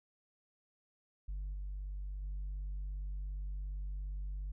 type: tone with level steps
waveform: sine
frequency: 48.65 Hz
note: G1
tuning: 12 cents flat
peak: -35 / -37 / -35 dBFS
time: 1.28-4.52 s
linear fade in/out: 10 ms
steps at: 1.53 / 2.22 s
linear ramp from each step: 10 ms
effects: tanh soft clip ceiling -36 dBFS